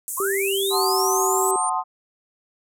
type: band-pass noise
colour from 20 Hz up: pink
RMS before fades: -30 dBFS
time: 0.08-1.51 s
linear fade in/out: 0 ms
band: 7400 to 14000 Hz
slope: 48 dB/octave
type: linear sweep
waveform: sine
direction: up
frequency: 988 to 9150 Hz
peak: -25 dBFS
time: 0.17-1.7 s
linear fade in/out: 10 ms
type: tone with pitch glide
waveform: sine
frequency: 392 to 381.9 Hz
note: G4 to G4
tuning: 0 to -45 cents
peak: -22 dBFS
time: 0.2-1.56 s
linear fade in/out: 2 ms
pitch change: -45 cents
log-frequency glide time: 0.73-0.84 s
type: chord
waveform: sine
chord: F# diminished seventh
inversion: none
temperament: equal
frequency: 740 / 880 / 1046.5 / 1244.5 Hz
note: F#5 / A5 / C6 / Eb6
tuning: 0 / 0 / 0 / 0 cents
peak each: -26 / -26 / -25 / -29 dBFS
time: 0.7-1.84 s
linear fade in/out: 50 ms
effects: none